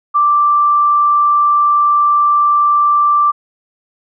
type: tone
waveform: sine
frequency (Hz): 1174.7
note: D6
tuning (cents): 0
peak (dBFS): -8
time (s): 0.14-3.32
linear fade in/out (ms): 20
effects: none